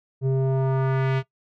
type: tone with low-pass filter sweep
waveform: square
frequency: 133 Hz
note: C3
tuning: 29 cents sharp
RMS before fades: -22 dBFS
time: 0.21-1.23 s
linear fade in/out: 50 ms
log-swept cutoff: 350 to 2900 Hz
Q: 1.3
effects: noise-tail reverb RT60 0.1 s tail -18 dB re dry